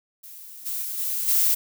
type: noise with level steps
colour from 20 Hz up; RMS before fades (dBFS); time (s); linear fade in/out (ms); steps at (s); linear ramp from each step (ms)
violet; -42 / -29 / -31 / -27 / -20; 0.23-1.55; 10; 0.65 / 0.81 / 0.97 / 1.27; 20
effects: none